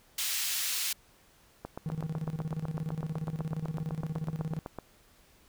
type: high-pass noise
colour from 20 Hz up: pink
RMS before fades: -32 dBFS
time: 0.18-0.93 s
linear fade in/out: 5 ms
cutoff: 3000 Hz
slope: 12 dB/octave
type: click train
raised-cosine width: 1 ms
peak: -23 dBFS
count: 26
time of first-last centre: 1.65-4.787 s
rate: 7.97 Hz
type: tone with tremolo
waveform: triangle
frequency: 158.1 Hz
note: D#3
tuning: 28 cents sharp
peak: -28 dBFS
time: 1.86-4.59 s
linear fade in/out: 0 ms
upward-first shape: square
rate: 17 Hz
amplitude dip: 75%
effects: pink hiss -62 dBFS RMS until 5.48 s

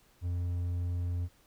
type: tone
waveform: triangle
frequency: 87.8 Hz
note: F2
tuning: 10 cents sharp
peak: -28 dBFS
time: 0.21-1.29 s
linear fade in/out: 50 ms
effects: pink hiss -65 dBFS RMS until 1.46 s

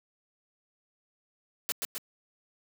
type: noise with echo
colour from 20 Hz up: white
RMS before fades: -30 dBFS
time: 1.69-1.72 s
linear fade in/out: 0 ms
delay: 130 ms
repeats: 2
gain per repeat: -3 dB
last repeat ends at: 1.98 s
effects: high-pass 200 Hz 12 dB/octave

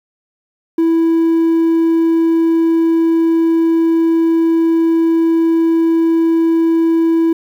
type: tone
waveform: triangle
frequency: 329.3 Hz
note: E4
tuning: 2 cents flat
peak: -7 dBFS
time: 0.78-7.33 s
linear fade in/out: 5 ms
effects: tanh soft clip ceiling -3 dBFS + 8-bit

